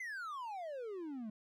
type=exponential sweep; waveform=triangle; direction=down; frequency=2100 to 206.8 Hz; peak=-39 dBFS; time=0-1.3 s; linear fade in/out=5 ms; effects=none